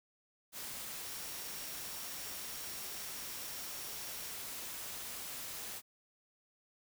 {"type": "tone in noise", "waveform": "sine", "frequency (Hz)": 5588, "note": "F8", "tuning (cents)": 0, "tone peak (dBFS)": -53, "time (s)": [1.03, 4.36], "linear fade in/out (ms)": 50, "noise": "white", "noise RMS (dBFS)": -44, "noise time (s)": [0.52, 5.82], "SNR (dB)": -12, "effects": []}